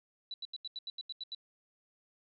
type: tone bursts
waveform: sine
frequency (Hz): 3951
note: B7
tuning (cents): 0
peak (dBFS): -38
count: 10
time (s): 0.31-1.348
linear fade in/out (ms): 2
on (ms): 30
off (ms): 82
effects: none